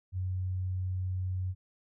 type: tone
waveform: sine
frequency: 92.5 Hz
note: F#2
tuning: in tune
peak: -30 dBFS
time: 0.12-1.55 s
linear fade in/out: 50 ms
effects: none